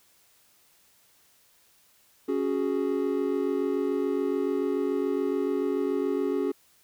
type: chord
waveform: triangle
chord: C# suspended fourth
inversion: none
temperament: equal with one note detuned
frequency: 277.2 / 370 / 417 Hz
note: C#4 / F#4 / G#4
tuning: 0 / 0 / +7 cents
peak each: -27 dBFS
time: 2.28-6.52 s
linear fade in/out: 10 ms
effects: white hiss -62 dBFS RMS until 6.83 s